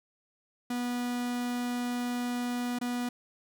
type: tone with dropouts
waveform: 45% pulse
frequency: 244.2 Hz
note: B3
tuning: 19 cents flat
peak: -30 dBFS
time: 0.7-3.09 s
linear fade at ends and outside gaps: 5 ms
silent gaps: 2.788-2.812 s
effects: none